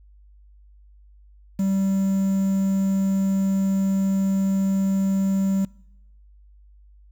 triangle tone with quantisation, 193.9 Hz, G3, 19 cents flat, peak -17 dBFS, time 1.59-5.65 s, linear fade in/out 5 ms, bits 7, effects noise-tail reverb RT60 0.9 s tail -25 dB re dry + added 50 Hz sine -48 dBFS peak until 7.11 s

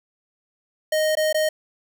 square tone with dropouts, 621 Hz, D#5, 3 cents flat, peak -19 dBFS, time 0.92-1.49 s, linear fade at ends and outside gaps 5 ms, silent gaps 1.153-1.17 / 1.328-1.344 s, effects none

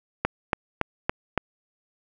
click train, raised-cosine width 0.5 ms, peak -6 dBFS, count 5, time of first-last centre 0.25-1.377 s, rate 3.55 Hz, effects none

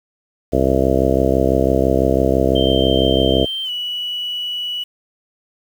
harmonic tone, 66 Hz, C2, 16 cents sharp, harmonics 1 / 2 / 3 / 4 / 5 / 6 / 7 / 8 / 9 / 10, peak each -21 / -23 / -25 / -21 / -21 / -22 / -20 / -24 / -22 / -22 dBFS, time 0.52-3.46 s, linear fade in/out 20 ms
sine tone with pitch glide, 3136 to 2943 Hz, G7 to F#7, 0 to -10 cents, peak -21 dBFS, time 2.55-4.84 s, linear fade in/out 10 ms, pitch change -110 cents, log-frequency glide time 3.64-3.7 s
effects 7-bit

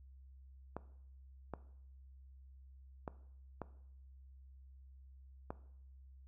clicks, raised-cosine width 1 ms, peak -27 dBFS, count 5, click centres 0.766 / 1.537 / 3.078 / 3.617 / 5.505 s, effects noise-tail reverb RT60 0.7 s tail -17 dB re dry + added 66 Hz sine -55 dBFS peak until 6.27 s

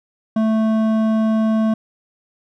triangle tone with hard clipping, 220 Hz, A3, in tune, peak -16 dBFS, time 0.36-1.74 s, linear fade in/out 5 ms, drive 14 dB, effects none

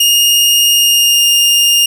sawtooth tone with pitch glide, 2843 to 2822 Hz, F7 to F7, +30 to +17 cents, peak -4 dBFS, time 0-1.86 s, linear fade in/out 5 ms, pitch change -13 cents, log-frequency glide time 0.73-1.24 s, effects none

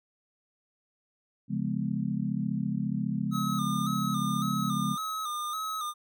sine chord, C# dominant seventh, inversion none, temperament just, 138.59 / 173.24 / 207.9 / 249.5 Hz, C#3 / E#3 / G#3 / B3, 0 / -14 / +2 / +18 cents, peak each -34 / -33 / -31 / -35 dBFS, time 1.48-4.97 s, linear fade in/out 50 ms
square tone with vibrato, 1244.5 Hz, D#6, in tune, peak -32 dBFS, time 3.31-5.94 s, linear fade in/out 50 ms, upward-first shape square, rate 1.8 Hz, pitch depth 50 cents each way
effects none

